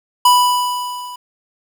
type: tone with level ramp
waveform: square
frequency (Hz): 987.8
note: B5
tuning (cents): 0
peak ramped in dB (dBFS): -7 to -30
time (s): 0.25-1.16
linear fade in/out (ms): 5
effects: 8-bit